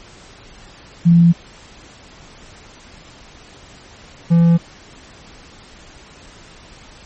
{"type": "tone pair in turn", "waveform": ["sine", "triangle"], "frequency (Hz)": [170, 168.73], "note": ["F3", "E3"], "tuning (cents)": [-46, 41], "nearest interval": "unison", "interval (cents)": 13, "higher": "first", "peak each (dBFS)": -6, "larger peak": "neither", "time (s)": [[1.05, 1.33], [4.3, 4.58]], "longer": "neither", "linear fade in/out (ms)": 20, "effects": ["pink hiss -42 dBFS RMS until 7.05 s", "MP3 32 kbps"]}